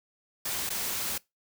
white noise with dropouts, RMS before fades -32 dBFS, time 0.45-1.18 s, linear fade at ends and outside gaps 5 ms, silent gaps 0.693-0.702 s, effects noise-tail reverb RT60 0.2 s tail -23 dB re dry

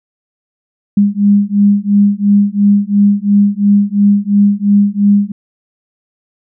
sine beating tone pair, 201.5 / 204.4 Hz, G3 / G#3, +48 / -27 cents, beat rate 2.9 Hz, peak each -10 dBFS, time 0.97-5.32 s, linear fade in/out 5 ms, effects none

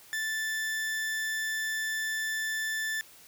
40% pulse tone, 1760 Hz, A6, in tune, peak -29 dBFS, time 0.13-3.01 s, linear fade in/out 0 ms, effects white hiss -54 dBFS RMS until 3.27 s

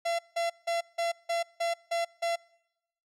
45% pulse tone bursts, 679 Hz, F5, 49 cents flat, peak -27 dBFS, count 8, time 0.05-2.36 s, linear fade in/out 10 ms, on 140 ms, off 170 ms, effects noise-tail reverb RT60 0.9 s tail -25 dB re dry + low-pass 8000 Hz 12 dB/octave

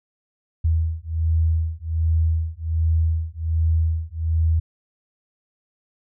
sine beating tone pair, 80.4 / 81.7 Hz, E2 / E2, -43 / -15 cents, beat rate 1.3 Hz, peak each -21 dBFS, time 0.64-4.6 s, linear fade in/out 10 ms, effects none

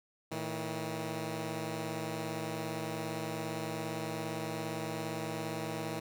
10% pulse tone pair together, 112.49 / 160 Hz, A2 / D#3, +39 / +49 cents, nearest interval tritone, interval 610 cents, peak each -32 / -29 dBFS, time 0.31-6 s, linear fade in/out 10 ms, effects none

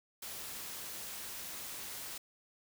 white noise, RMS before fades -44 dBFS, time 0.22-2.18 s, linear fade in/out 5 ms, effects none

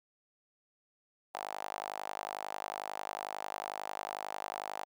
sawtooth tone with high-pass filter, 51.1 Hz, G#1, 27 cents flat, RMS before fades -41 dBFS, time 1.34-4.85 s, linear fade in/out 5 ms, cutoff 770 Hz, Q 4.1, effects none

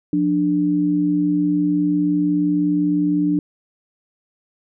sine tone pair together, 176 / 295.7 Hz, F3 / D4, +14 / +12 cents, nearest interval major sixth, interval 898 cents, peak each -22 / -16 dBFS, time 0.13-3.39 s, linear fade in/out 2 ms, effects none

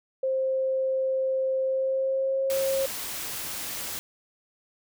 sine tone with pitch glide, 527 to 538.7 Hz, C5 to C#5, +12 to -50 cents, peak -23 dBFS, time 0.23-2.86 s, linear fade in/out 5 ms, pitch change +38 cents, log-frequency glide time 1.63-2.55 s
white noise, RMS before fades -34 dBFS, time 2.5-3.99 s, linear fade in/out 0 ms
effects none

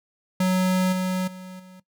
square tone with level steps, 185.1 Hz, F#3, 1 cent sharp, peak -19 / -23 / -37 / -44 dBFS, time 0.4-1.8 s, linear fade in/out 5 ms, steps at 0.92 / 1.27 / 1.59 s, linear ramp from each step 10 ms, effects noise-tail reverb RT60 0.1 s tail -18 dB re dry

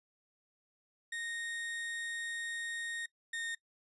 35% pulse tone pair in turn, 1856 / 1842.1 Hz, A#6 / A#6, -8 / -21 cents, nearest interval unison, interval 13 cents, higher first, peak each -36 / -35 dBFS, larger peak second, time 1.12-3.06 / 3.33-3.55 s, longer first, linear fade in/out 5 ms, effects noise-tail reverb RT60 0.1 s tail -20 dB re dry + resampled to 24000 Hz

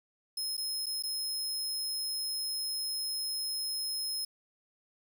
sawtooth tone with dropouts, 5150 Hz, E8, 41 cents flat, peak -30 dBFS, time 0.37-4.25 s, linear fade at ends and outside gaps 5 ms, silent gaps 0.569-0.577 / 0.86-0.865 / 1.025-1.035 s, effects 10-bit

